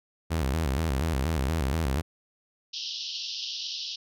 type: tone with vibrato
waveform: sawtooth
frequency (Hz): 73.42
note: D2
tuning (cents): 0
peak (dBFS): -21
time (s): 0.3-2.02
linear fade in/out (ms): 20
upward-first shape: square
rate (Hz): 4.2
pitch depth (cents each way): 180
type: band-pass noise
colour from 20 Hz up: white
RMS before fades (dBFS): -35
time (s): 2.73-3.96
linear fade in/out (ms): 10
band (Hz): 2800 to 5600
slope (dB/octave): 96
effects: none